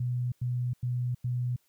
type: tone bursts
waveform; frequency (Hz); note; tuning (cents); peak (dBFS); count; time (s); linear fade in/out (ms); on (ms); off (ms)
sine; 123.47; B2; 0; -27; 4; 0-1.562; 5; 320; 94
effects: white hiss -71 dBFS RMS until 1.68 s